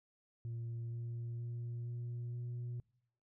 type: tone with pitch steps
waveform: sine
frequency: 116.54 / 117.62 / 118.71 / 119.82 / 120.93 Hz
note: A#2 / A#2 / A#2 / A#2 / B2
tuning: 0 / +16 / +32 / +48 / -36 cents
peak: -37 dBFS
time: 0.45-2.8 s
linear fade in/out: 0 ms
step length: 470 ms
effects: noise-tail reverb RT60 0.7 s tail -26 dB re dry + tanh soft clip ceiling -38 dBFS